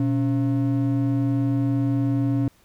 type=ring-modulated tone; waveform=triangle; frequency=200.5 Hz; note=G3; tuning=39 cents sharp; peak=-14 dBFS; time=0-2.48 s; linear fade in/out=2 ms; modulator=78.4 Hz; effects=pink hiss -59 dBFS RMS until 2.64 s